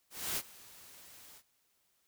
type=noise with ADSR envelope; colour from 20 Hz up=white; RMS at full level=-34 dBFS; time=0.1-1.43 s; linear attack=270 ms; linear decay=49 ms; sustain=-21 dB; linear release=65 ms; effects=white hiss -75 dBFS RMS until 2.07 s